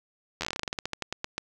slowing click train, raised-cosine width 0.2 ms, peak -13 dBFS, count 20, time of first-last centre 0.41-1.38 s, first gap 11 ms, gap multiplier 1.15, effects none

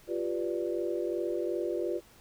sine chord, G dominant seventh, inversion third, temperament equal, 349.2 / 392 / 493.9 / 587.3 Hz, F4 / G4 / B4 / D5, 0 / 0 / 0 / 0 cents, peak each -32 / -36 / -36 / -37 dBFS, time 0.07-2.01 s, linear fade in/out 50 ms, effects pink hiss -58 dBFS RMS until 2.2 s

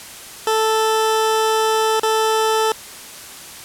20% pulse tone with dropouts, 440 Hz, A4, in tune, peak -10 dBFS, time 0.47-2.72 s, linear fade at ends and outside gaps 2 ms, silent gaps 1.997-2.032 s, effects white hiss -36 dBFS RMS until 3.64 s + low-pass 12000 Hz 12 dB/octave

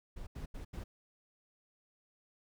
brown noise bursts, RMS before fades -43 dBFS, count 4, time 0.16-0.84 s, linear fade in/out 10 ms, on 110 ms, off 80 ms, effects none

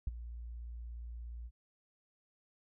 sine tone with ADSR envelope, 58.5 Hz, A#1, 7 cents sharp, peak -28 dBFS, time 0.07-1.51 s, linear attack 4 ms, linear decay 21 ms, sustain -14 dB, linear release 51 ms, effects none

